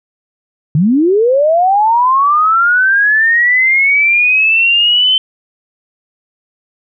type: linear sweep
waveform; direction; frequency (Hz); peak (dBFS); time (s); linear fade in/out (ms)
sine; up; 138 to 3083; -7; 0.75-5.18; 2
effects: none